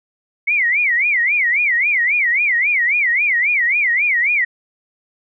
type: tone with vibrato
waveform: sine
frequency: 2140 Hz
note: C7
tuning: 38 cents sharp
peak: -13 dBFS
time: 0.47-4.45 s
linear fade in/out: 10 ms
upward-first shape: sine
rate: 3.7 Hz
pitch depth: 240 cents each way
effects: none